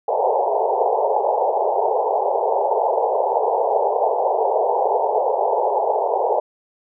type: band-pass noise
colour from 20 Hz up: white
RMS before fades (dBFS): -19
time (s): 0.08-6.4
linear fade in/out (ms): 5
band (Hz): 400 to 920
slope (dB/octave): 96
effects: none